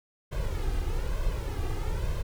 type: noise with flanger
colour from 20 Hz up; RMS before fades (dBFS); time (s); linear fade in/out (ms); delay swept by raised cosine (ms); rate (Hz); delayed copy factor
brown; -29; 0.31-2.23; 20; 1.9 to 2.5; 1.1; +0.75
effects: none